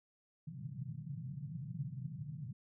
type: band-pass noise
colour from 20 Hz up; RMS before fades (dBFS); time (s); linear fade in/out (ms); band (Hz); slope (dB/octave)
white; -44; 0.47-2.53; 5; 120 to 160; 48
effects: none